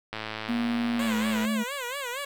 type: click train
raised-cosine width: 0.3 ms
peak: -17 dBFS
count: 145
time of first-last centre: 0.13-1.451 s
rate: 109 Hz
type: tone with pitch glide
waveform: triangle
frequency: 238.2 to 218.4 Hz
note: A#3 to A3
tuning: +38 to -13 cents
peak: -23 dBFS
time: 0.48-1.64 s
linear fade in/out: 20 ms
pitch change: -151 cents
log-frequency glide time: 0.98-1.14 s
type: tone with vibrato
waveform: 10% pulse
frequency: 523.3 Hz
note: C5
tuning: in tune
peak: -23 dBFS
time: 0.99-2.25 s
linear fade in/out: 5 ms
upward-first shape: sine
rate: 4.3 Hz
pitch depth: 160 cents each way
effects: 9-bit